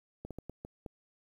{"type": "slowing click train", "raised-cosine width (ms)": 2, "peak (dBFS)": -28, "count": 6, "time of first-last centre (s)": [0.25, 0.862], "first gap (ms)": 57, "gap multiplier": 1.39, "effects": ["10-bit"]}